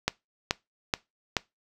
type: click train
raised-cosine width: 0.2 ms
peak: -6 dBFS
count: 4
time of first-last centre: 0.08-1.368 s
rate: 2.33 Hz
effects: noise-tail reverb RT60 0.2 s tail -21 dB re dry